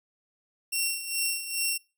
10% pulse tone with tremolo, 2728 Hz, F7, 41 cents flat, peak -16 dBFS, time 0.72-1.78 s, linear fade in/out 10 ms, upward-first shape sine, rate 2.4 Hz, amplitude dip 70%, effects noise-tail reverb RT60 0.3 s tail -23 dB re dry

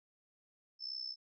sine tone with amplitude modulation, 5274 Hz, E8, in tune, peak -36 dBFS, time 0.79-1.16 s, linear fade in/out 50 ms, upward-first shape sine, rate 63.7 Hz, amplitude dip 80%, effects none

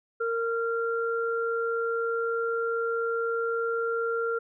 sine tone pair together, 461.2 / 1382 Hz, A#4 / F6, -19 / -19 cents, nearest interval octave + perfect fifth, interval 1900 cents, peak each -27 / -30 dBFS, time 0.2-4.39 s, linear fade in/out 10 ms, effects none

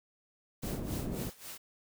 white noise with tremolo, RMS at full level -44 dBFS, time 0.62-1.58 s, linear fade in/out 10 ms, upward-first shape sine, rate 3.7 Hz, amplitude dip 85%
white low-pass noise, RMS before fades -37 dBFS, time 0.63-1.3 s, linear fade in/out 5 ms, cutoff 280 Hz, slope 12 dB/octave
effects none

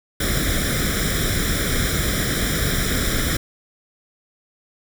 pink noise with comb filter, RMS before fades -21 dBFS, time 0.2-3.37 s, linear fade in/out 5 ms, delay 0.55 ms, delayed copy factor +0.9, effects none

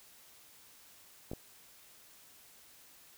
clicks, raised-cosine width 2 ms, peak -27 dBFS, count 2, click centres 1.315 / 1.334 s, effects white hiss -59 dBFS RMS until 3.17 s

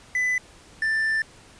triangle tone pair in turn, 2000 / 1773.1 Hz, B6 / A6, +21 / +13 cents, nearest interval major second, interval 208 cents, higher first, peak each -19 / -19 dBFS, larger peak neither, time 0.15-0.38 / 0.82-1.22 s, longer second, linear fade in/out 2 ms, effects pink hiss -50 dBFS RMS until 1.59 s + resampled to 22050 Hz

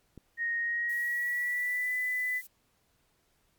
click, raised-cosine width 3 ms, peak -33 dBFS, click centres 0.177 s
sine tone with pitch glide, 1864.7 to 1998.5 Hz, A#6 to B6, 0 to +20 cents, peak -28 dBFS, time 0.37-2.42 s, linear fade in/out 50 ms, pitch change +120 cents, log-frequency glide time 0.59-1.93 s
violet noise, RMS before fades -48 dBFS, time 0.89-2.47 s, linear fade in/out 5 ms
effects pink hiss -71 dBFS RMS until 3.58 s + MP3 96 kbps

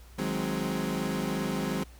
30% pulse chord, Ab dominant seventh, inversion second, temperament equal with one note detuned, 157.64 / 185 / 207.7 / 261.6 Hz, Eb3 / Gb3 / Ab3 / C4, +23 / 0 / 0 / 0 cents, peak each -33 / -31 / -31 / -32 dBFS, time 0.18-1.84 s, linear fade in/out 10 ms, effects added 60 Hz sine -48 dBFS peak until 1.99 s + pink hiss -57 dBFS RMS until 1.99 s

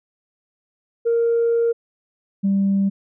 sine tone pair in turn, 465.3 / 196.6 Hz, A#4 / G3, -3 / +5 cents, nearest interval octave + minor third, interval 1492 cents, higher first, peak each -14 / -14 dBFS, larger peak neither, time 1.05-1.73 / 2.43-2.9 s, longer first, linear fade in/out 20 ms, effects tanh soft clip ceiling -12 dBFS

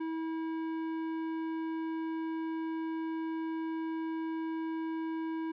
sine tone with tanh clipping, 323.2 Hz, E4, 34 cents flat, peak -35 dBFS, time 0-5.52 s, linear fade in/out 10 ms, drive 13 dB, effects none

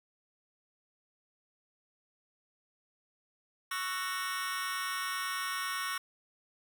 sawtooth chord, F# dominant seventh, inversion second, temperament just, 1110 / 1332 / 1480 / 1850 Hz, C#6 / E6 / F#6 / A#6, +2 / +18 / 0 / -14 cents, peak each -33 / -39 / -36 / -36 dBFS, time 3.71-5.98 s, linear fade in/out 5 ms, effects none

